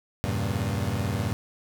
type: chord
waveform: 30% pulse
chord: E diminished seventh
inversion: none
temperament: equal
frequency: 82.41 / 98 / 116.54 / 138.59 Hz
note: E2 / G2 / Bb2 / Db3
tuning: 0 / 0 / 0 / 0 cents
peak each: -32 / -26 / -28 / -31 dBFS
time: 0.24-1.33 s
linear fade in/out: 0 ms
effects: none